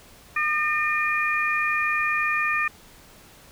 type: harmonic tone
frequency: 606 Hz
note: D#5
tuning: 46 cents flat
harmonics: 2 / 3 / 4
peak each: -26 / -25 / -25 dBFS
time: 0.36-2.68 s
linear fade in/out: 5 ms
effects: pink hiss -50 dBFS RMS until 3.51 s